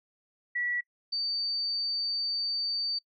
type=tone pair in turn; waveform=sine; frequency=1943 / 4597 Hz; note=B6 / D8; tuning=-29 / -38 cents; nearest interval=octave + minor third; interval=1491 cents; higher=second; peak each=-28 dBFS; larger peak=neither; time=0.55-0.81 / 1.12-2.99 s; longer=second; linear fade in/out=10 ms; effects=noise-tail reverb RT60 0.1 s tail -23 dB re dry